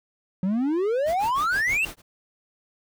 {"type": "exponential sweep", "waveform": "triangle", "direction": "up", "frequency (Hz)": [179.2, 2798], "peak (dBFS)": -19, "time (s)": [0.43, 1.85], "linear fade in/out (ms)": 2}
{"type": "noise with tremolo", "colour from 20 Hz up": "pink", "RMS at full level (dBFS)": -36, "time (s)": [1.05, 2.02], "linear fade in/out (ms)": 50, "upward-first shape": "sine", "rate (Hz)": 6.3, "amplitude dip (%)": 100}
{"effects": []}